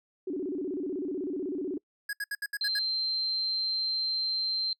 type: tone with vibrato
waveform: sine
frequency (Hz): 328.1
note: E4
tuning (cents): -8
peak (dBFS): -30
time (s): 0.27-1.78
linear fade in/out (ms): 5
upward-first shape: square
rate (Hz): 16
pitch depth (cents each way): 230
type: tone bursts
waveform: square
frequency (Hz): 1661.2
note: G#6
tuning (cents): 0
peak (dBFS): -31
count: 7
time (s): 2.09-2.791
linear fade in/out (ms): 5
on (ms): 41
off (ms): 69
type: tone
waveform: sine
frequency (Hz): 4133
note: C8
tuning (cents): -22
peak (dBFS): -27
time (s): 2.61-4.73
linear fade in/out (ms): 2
effects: noise-tail reverb RT60 0.1 s tail -26 dB re dry